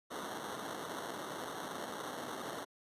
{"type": "noise with sample-and-hold", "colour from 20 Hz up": "white", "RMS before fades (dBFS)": -42, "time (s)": [0.1, 2.65], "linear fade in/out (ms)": 20, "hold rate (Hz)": 2450, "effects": ["high-pass 200 Hz 12 dB/octave", "resampled to 32000 Hz"]}